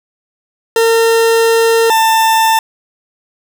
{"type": "tone pair in turn", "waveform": "40% pulse", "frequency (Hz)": [456, 891.7], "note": ["A#4", "A5"], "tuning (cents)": [-38, 23], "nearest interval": "octave", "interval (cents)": 1161, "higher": "second", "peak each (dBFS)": -7, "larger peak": "neither", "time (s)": [[0.76, 1.9], [1.9, 2.59]], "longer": "first", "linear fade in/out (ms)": 2, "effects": []}